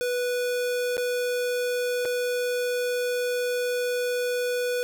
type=tone with dropouts; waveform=square; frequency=492.1 Hz; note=B4; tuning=6 cents flat; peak=-25 dBFS; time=0.01-4.83 s; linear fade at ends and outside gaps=0 ms; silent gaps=0.969-0.979 / 2.051-2.055 s; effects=none